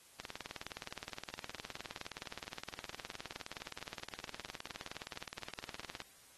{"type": "click train", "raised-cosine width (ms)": 0.2, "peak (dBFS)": -25, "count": 113, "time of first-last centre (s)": [0.2, 6.003], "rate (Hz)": 19.3, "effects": ["white hiss -62 dBFS RMS until 6.37 s", "AAC 32 kbps"]}